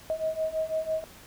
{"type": "beating tone pair", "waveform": "sine", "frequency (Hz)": [631, 637], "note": ["D#5", "D#5"], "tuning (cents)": [24, 41], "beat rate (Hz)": 6, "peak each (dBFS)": [-31, -29], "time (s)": [0.1, 1.04], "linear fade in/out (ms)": 0, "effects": ["pink hiss -50 dBFS RMS until 1.26 s"]}